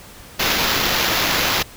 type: noise with sample-and-hold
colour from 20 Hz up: blue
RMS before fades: -19 dBFS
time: 0.39-1.63 s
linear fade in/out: 10 ms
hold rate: 8820 Hz
effects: pink hiss -41 dBFS RMS until 1.76 s